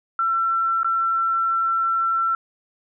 sine tone with dropouts, 1347 Hz, E6, 37 cents sharp, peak -18 dBFS, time 0.19-2.35 s, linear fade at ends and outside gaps 2 ms, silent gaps 0.832-0.845 s, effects none

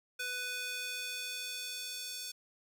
square tone with high-pass filter sweep, 496.8 Hz, B4, 10 cents sharp, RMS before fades -40 dBFS, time 0.19-2.32 s, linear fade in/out 10 ms, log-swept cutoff 1700 to 4500 Hz, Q 1.2, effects none

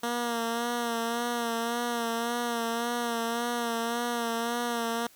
10% pulse tone with vibrato, 234.9 Hz, A#3, 13 cents sharp, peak -20 dBFS, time 0.03-5.07 s, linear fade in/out 5 ms, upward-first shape sine, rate 1.8 Hz, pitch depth 39 cents each way, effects white hiss -57 dBFS RMS until 5.15 s

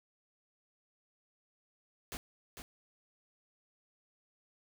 pink noise with echo, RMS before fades -42 dBFS, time 2.12-2.17 s, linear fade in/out 0 ms, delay 450 ms, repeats 1, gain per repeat -6 dB, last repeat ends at 2.62 s, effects none

